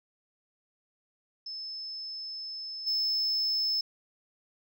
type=tone with level steps; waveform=sine; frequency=5240 Hz; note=E8; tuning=11 cents flat; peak=-36 / -24 dBFS; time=1.46-3.81 s; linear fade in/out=5 ms; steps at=2.86 s; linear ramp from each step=20 ms; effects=tanh soft clip ceiling -24 dBFS

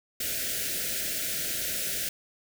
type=band-stop noise; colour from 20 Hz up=white; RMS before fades=-31 dBFS; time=0.2-2.09 s; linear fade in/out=5 ms; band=690 to 1400 Hz; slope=96 dB/octave; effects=none

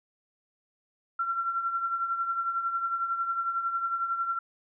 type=tone with tremolo; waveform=sine; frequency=1362 Hz; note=F6; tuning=44 cents flat; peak=-24 dBFS; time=1.19-4.39 s; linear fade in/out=5 ms; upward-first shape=triangle; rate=11 Hz; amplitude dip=65%; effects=none

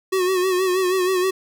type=tone with vibrato; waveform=square; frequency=370.2 Hz; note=F#4; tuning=1 cent sharp; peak=-18 dBFS; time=0.12-1.31 s; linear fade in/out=10 ms; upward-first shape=sine; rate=6.3 Hz; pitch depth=55 cents each way; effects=none

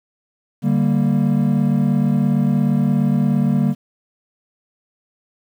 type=chord; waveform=triangle; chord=G minor; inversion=second; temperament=equal; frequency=146.83 / 196 / 233.1 Hz; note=D3 / G3 / Bb3; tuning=0 / 0 / 0 cents; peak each=-16 dBFS; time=0.62-3.75 s; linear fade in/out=50 ms; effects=tanh soft clip ceiling -4 dBFS + 8-bit

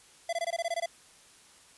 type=tone bursts; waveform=square; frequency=676 Hz; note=E5; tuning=43 cents sharp; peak=-29 dBFS; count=10; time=0.29-0.86 s; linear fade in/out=5 ms; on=39 ms; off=20 ms; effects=white hiss -57 dBFS RMS until 1.77 s + resampled to 24000 Hz

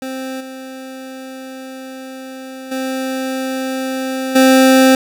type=tone with level steps; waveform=25% pulse; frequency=262.4 Hz; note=C4; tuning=5 cents sharp; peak=-19 / -25 / -15 / -3 dBFS; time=0.02-4.95 s; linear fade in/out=2 ms; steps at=0.4 / 2.71 / 4.35 s; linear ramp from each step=10 ms; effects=none

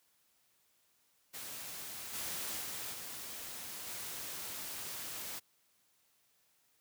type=noise with level steps; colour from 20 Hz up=white; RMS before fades=-45 / -40 / -42 / -45 / -43 dBFS; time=1.33-5.4 s; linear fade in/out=20 ms; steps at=2.13 / 2.6 / 2.92 / 3.86 s; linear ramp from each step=20 ms; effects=white hiss -73 dBFS RMS until 6.8 s + high-pass 60 Hz 12 dB/octave

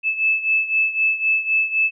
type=beating tone pair; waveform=sine; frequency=2616 / 2619.9 Hz; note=E7 / E7; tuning=-14 / -11 cents; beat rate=3.9 Hz; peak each=-18 / -22 dBFS; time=0.03-1.91 s; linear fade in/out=50 ms; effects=none

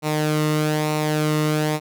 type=tone with flanger; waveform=sawtooth; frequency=152.8 Hz; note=D#3; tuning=31 cents flat; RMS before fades=-21 dBFS; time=0.02-1.8 s; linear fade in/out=50 ms; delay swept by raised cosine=0.61 to 1.26 ms; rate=1.1 Hz; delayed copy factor=-0.55; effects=none

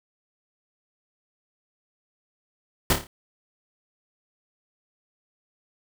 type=noise with echo; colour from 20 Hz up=pink; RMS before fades=-19 dBFS; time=2.9-2.93 s; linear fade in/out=2 ms; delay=28 ms; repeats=5; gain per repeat=-6 dB; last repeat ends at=3.07 s; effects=none

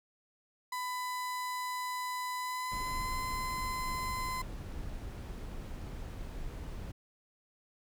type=tone with pitch glide; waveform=35% pulse; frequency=1000 to 1024.6 Hz; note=B5 to C6; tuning=+21 to -37 cents; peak=-33 dBFS; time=0.72-4.42 s; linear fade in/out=5 ms; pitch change=+42 cents; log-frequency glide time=2.38-3.15 s
type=noise; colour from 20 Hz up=brown; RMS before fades=-41 dBFS; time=2.71-6.92 s; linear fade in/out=10 ms
effects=none

